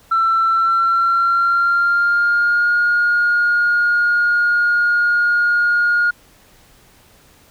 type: tone with pitch glide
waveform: sine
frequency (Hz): 1340 to 1427.9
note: E6 to F6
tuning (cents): +28 to +38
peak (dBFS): -11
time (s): 0.11-6.11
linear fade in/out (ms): 10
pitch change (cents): +110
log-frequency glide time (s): 0.49-2.73
effects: tanh soft clip ceiling -9 dBFS + pink hiss -50 dBFS RMS until 7.5 s